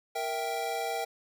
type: chord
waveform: square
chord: E diminished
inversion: second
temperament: equal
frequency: 466.2 / 659.3 / 784 Hz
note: Bb4 / E5 / G5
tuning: 0 / 0 / 0 cents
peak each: -37 / -37 / -34 dBFS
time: 0.15-1.05 s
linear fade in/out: 10 ms
effects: none